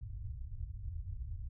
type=low-pass noise; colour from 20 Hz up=white; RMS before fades=-42 dBFS; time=0.01-1.49 s; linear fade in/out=10 ms; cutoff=110 Hz; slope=48 dB/octave; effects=none